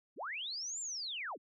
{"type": "linear two-way sweep", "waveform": "sine", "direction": "up then down", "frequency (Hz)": [146.83, 7459, 146.83], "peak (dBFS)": -38, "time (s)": [0.16, 1.38], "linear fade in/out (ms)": 50, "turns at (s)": 0.8, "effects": []}